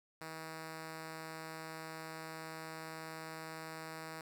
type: tone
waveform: 5% pulse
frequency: 160.1 Hz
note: D#3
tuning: 50 cents sharp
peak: -33 dBFS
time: 0.21-4.21 s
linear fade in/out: 2 ms
effects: none